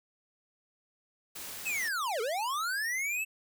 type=noise; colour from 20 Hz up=white; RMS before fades=-42 dBFS; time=1.35-1.89 s; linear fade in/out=10 ms
type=linear two-way sweep; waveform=square; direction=down then up; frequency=2673 to 415.3 to 2673 Hz; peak=-31 dBFS; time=1.65-3.25 s; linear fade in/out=20 ms; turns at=2.21 s
effects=none